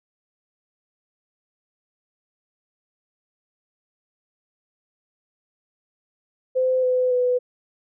sine tone with pitch steps, 514 / 505.5 / 497.1 Hz, C5 / B4 / B4, -31 / +40 / +11 cents, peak -17 dBFS, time 6.55-7.39 s, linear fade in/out 20 ms, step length 280 ms, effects none

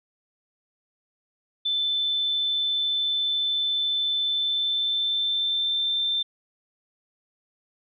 sine tone with pitch glide, 3526 to 3567 Hz, A7 to A7, +3 to +23 cents, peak -22 dBFS, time 1.65-6.23 s, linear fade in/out 10 ms, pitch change +20 cents, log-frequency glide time 4.24-5.99 s, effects none

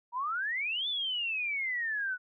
sine exponential two-way sweep, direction up then down, 932.3 to 3557 to 1462 Hz, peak -30 dBFS, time 0.12-2.18 s, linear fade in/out 50 ms, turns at 0.88 s, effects none

